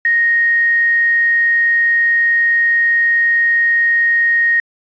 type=tone with quantisation; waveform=sine; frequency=1864.7 Hz; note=A#6; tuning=in tune; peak=-10 dBFS; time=0.05-4.6 s; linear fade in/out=2 ms; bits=6; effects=resampled to 11025 Hz